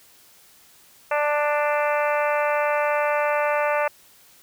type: harmonic tone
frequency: 295.2 Hz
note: D4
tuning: 9 cents sharp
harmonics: 2 / 3 / 4 / 5 / 6 / 7 / 8 / 9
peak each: -22 / -26 / -28 / -30 / -32 / -33 / -34 / -35 dBFS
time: 1.11-3.88 s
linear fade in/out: 5 ms
effects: white hiss -53 dBFS RMS until 4.42 s